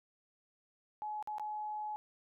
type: tone with dropouts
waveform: sine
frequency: 848 Hz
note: G#5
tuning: 36 cents sharp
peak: -37 dBFS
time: 1.02-1.96 s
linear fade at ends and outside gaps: 0 ms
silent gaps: 1.226-1.274 / 1.383-1.397 s
effects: none